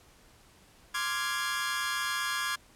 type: chord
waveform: sawtooth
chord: D half-diminished seventh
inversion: third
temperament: equal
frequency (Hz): 1046.5 / 1174.7 / 1396.9 / 1661.2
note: C6 / D6 / F6 / Ab6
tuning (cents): 0 / 0 / 0 / 0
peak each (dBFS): -33 / -33 / -34 / -29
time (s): 0.94-2.56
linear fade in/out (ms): 10
effects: pink hiss -59 dBFS RMS until 2.75 s + low-pass 12000 Hz 12 dB/octave